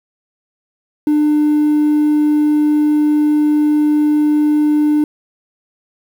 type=tone; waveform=triangle; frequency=299.6 Hz; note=D4; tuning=35 cents sharp; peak=-7 dBFS; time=1.07-5.04 s; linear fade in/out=2 ms; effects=tanh soft clip ceiling -5 dBFS + 7-bit